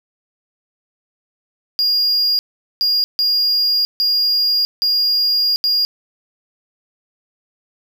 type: tone bursts at uneven times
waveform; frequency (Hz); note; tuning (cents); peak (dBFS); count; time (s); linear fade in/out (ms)
triangle; 4836; D8; +50; -12; 6; 1.79-2.39 / 2.81-3.04 / 3.19-3.85 / 4-4.65 / 4.82-5.56 / 5.64-5.85; 0
effects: none